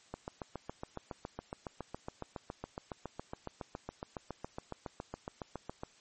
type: click train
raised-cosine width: 1 ms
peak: -25 dBFS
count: 42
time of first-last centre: 0.14-5.834 s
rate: 7.2 Hz
effects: white hiss -63 dBFS RMS until 6 s + MP3 32 kbps